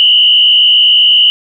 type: tone with frequency modulation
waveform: sine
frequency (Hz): 2957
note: F#7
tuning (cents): -2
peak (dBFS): -4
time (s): 0-1.3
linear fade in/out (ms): 0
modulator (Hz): 67.7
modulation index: 1.7
effects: none